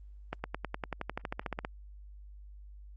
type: accelerating click train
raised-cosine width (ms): 0.5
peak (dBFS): -19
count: 17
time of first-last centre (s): 0.33-1.649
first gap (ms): 110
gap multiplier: 0.96
effects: added 50 Hz sine -47 dBFS peak until 2.96 s + Opus 24 kbps